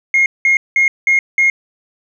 sine tone bursts, 2145 Hz, C7, 42 cents sharp, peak -7 dBFS, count 5, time 0.14-1.5 s, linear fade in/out 2 ms, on 120 ms, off 190 ms, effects tanh soft clip ceiling -6 dBFS

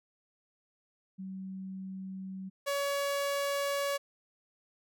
sine / sawtooth tone pair in turn, 190 / 563.6 Hz, F#3 / C#5, +46 / +29 cents, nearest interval octave + perfect fifth, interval 1883 cents, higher second, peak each -38 / -26 dBFS, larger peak second, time 1.18-2.5 / 2.66-3.98 s, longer neither, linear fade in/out 20 ms, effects none

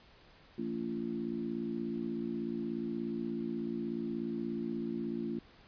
harmonic tone with a mistuned harmonic, 56.6 Hz, A1, 50 cents sharp, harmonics 3 / 4 / 5 / 6, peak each -45 / -37 / -41 / -39 dBFS, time 0.58-5.39 s, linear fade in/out 5 ms, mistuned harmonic 6, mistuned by +21 cents, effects pink hiss -60 dBFS RMS until 5.67 s + resampled to 11025 Hz

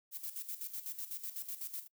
violet noise with tremolo, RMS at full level -41 dBFS, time 0.11-1.88 s, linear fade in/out 50 ms, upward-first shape square, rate 8 Hz, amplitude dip 70%, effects noise-tail reverb RT60 0.1 s tail -26 dB re dry

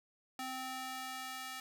square tone with high-pass filter sweep, 259.3 Hz, C4, 15 cents flat, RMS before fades -43 dBFS, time 0.39-1.6 s, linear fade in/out 2 ms, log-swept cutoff 550 to 1300 Hz, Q 0.8, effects none

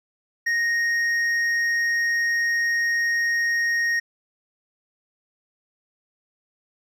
sine tone with hard clipping, 1864.7 Hz, A#6, in tune, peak -21 dBFS, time 0.46-4 s, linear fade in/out 10 ms, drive 5 dB, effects none

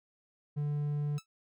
triangle tone, 146.83 Hz, D3, in tune, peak -28 dBFS, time 0.56-1.19 s, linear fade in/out 20 ms
10% pulse tone with exponential decay, 1310 Hz, E6, 11 cents flat, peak -34 dBFS, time 1.18-1.26 s, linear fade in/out 1 ms, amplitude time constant 16 ms
effects none

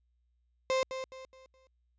35% pulse tone with echo, 523.3 Hz, C5, in tune, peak -25 dBFS, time 0.7-0.83 s, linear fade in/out 0 ms, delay 210 ms, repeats 4, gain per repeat -9 dB, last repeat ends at 1.67 s, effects added 60 Hz sine -70 dBFS peak until 1.98 s + resampled to 16000 Hz

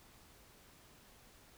silence, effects pink hiss -62 dBFS RMS until 1.57 s

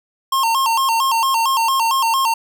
square tone with vibrato, 987.8 Hz, B5, in tune, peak -15 dBFS, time 0.32-2.34 s, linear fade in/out 5 ms, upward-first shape square, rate 4.4 Hz, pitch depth 140 cents each way, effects none

